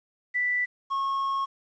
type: tone pair in turn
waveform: sine / triangle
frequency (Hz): 1975.5 / 1091.6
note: B6 / C#6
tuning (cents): 0 / -27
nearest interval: minor seventh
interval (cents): 1027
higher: first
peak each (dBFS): -23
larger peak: neither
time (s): 0.34-0.66 / 0.9-1.46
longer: second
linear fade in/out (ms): 20
effects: resampled to 16000 Hz + 10-bit